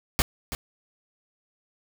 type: noise with echo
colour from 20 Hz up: pink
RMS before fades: -21 dBFS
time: 0.19-0.22 s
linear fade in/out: 0 ms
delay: 330 ms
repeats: 1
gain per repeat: -11 dB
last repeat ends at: 0.55 s
effects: none